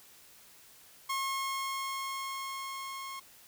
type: tone with level ramp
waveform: sawtooth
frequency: 1080 Hz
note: C#6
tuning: 45 cents flat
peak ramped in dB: -27 to -36 dBFS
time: 1.09-3.2 s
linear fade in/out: 10 ms
effects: white hiss -57 dBFS RMS until 3.47 s